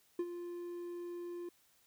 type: tone with ADSR envelope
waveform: triangle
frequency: 348.9 Hz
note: F4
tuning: 2 cents flat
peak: -29 dBFS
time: 0.19-1.49 s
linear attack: 4 ms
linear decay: 53 ms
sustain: -10 dB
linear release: 4 ms
effects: white hiss -70 dBFS RMS until 1.86 s